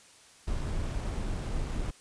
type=noise with sample-and-hold; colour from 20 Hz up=brown; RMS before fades=-32 dBFS; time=0.47-1.91 s; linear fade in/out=10 ms; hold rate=8820 Hz; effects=white hiss -56 dBFS RMS until 2 s + resampled to 22050 Hz